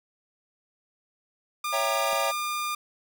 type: tone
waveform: sawtooth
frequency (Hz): 1205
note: D6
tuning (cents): +44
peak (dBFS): -24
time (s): 1.64-2.75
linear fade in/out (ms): 5
type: chord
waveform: square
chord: C# diminished seventh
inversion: none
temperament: equal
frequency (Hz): 554.4 / 659.3 / 784 / 932.3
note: C#5 / E5 / G5 / Bb5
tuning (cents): 0 / 0 / 0 / 0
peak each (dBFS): -31 / -31 / -33 / -34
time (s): 1.72-2.32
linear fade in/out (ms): 20
type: clicks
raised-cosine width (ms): 1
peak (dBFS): -31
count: 2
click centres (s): 2.128 / 2.133
effects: none